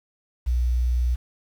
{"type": "tone", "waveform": "sine", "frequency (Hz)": 61, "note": "B1", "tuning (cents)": -21, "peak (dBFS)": -18, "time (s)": [0.46, 1.16], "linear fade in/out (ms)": 20, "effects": ["tanh soft clip ceiling -14 dBFS", "8-bit"]}